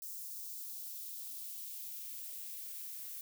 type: noise with high-pass filter sweep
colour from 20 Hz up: violet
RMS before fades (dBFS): -45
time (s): 0.02-3.21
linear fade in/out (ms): 2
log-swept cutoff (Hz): 5700 to 1400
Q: 1.2
effects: none